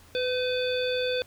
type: harmonic tone with a mistuned harmonic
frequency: 502 Hz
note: B4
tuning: 28 cents sharp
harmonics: 1 / 3 / 5 / 7 / 9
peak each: -26 / -36 / -36 / -33 / -40 dBFS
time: 0.15-1.22 s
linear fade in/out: 0 ms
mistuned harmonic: 3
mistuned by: +30 cents
effects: added 85 Hz sine -55 dBFS peak until 1.26 s + pink hiss -55 dBFS RMS until 1.26 s